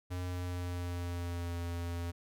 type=tone with pitch glide; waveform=square; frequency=90.1 to 85.93 Hz; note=F#2 to F2; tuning=-45 to -28 cents; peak=-36 dBFS; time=0.1-2.12 s; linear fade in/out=20 ms; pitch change=-83 cents; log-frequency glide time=0.24-1.57 s; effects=none